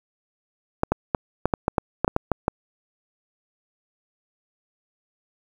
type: clicks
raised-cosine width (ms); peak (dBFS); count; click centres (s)
1; -5; 12; 0.834 / 0.92 / 1.148 / 1.456 / 1.538 / 1.681 / 1.782 / 2.046 / 2.079 / 2.164 / 2.317 / 2.481
effects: 7-bit